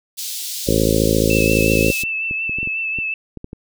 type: high-pass noise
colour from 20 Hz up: pink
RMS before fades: -27 dBFS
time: 0.17-2.04 s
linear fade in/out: 20 ms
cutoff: 3600 Hz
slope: 24 dB/octave
type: harmonic tone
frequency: 54.4 Hz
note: A1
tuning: 19 cents flat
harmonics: 1 / 2 / 3 / 4 / 5 / 6 / 7 / 8 / 9 / 10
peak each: -23 / -23 / -23 / -23 / -23 / -23 / -23 / -23 / -23 / -23 dBFS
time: 0.67-1.92 s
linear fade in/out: 10 ms
type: tone with vibrato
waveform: sine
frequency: 2637 Hz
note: E7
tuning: in tune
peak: -20 dBFS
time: 1.3-3.14 s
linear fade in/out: 2 ms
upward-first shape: triangle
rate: 5.5 Hz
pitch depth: 33 cents each way
type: clicks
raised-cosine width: 3 ms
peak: -18 dBFS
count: 10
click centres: 2.036 / 2.311 / 2.495 / 2.586 / 2.63 / 2.674 / 2.987 / 3.373 / 3.444 / 3.531 s
effects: none